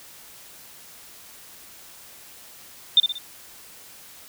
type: tone with echo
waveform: sine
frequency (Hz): 3596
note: A7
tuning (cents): +37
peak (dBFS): -10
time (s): 2.97-3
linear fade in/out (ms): 2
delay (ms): 61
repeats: 3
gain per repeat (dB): -7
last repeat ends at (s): 3.183
effects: white hiss -46 dBFS RMS until 4.28 s